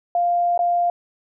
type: tone with dropouts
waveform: sine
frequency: 698.5 Hz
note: F5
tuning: in tune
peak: -16 dBFS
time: 0.15-0.9 s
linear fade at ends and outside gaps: 2 ms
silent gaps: 0.577-0.591 s
effects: none